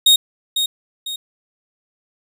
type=tone with echo; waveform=40% pulse; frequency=3729 Hz; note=A#7; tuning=in tune; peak=-7 dBFS; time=0.06-0.16 s; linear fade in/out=5 ms; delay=500 ms; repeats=2; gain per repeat=-8 dB; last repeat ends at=1.16 s; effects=none